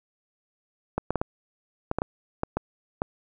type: clicks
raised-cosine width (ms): 1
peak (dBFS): -11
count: 10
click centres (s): 0.98 / 1.106 / 1.157 / 1.215 / 1.914 / 1.986 / 2.019 / 2.434 / 2.57 / 3.019
effects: none